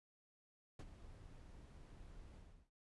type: noise with ADSR envelope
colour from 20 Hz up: brown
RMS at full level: -45 dBFS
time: 0.79-2.7 s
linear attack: 5 ms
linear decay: 44 ms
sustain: -12 dB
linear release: 350 ms
effects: noise-tail reverb RT60 0.1 s tail -24 dB re dry + resampled to 24000 Hz